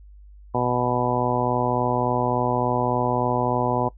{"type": "harmonic tone", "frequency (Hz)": 123.47, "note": "B2", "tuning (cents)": 0, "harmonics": [1, 2, 3, 4, 5, 6, 7, 8], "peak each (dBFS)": [-28, -28, -28, -28, -28, -28, -28, -28], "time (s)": [0.54, 3.89], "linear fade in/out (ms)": 10, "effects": ["noise-tail reverb RT60 0.1 s tail -19 dB re dry", "added 50 Hz sine -43 dBFS peak until 3.97 s"]}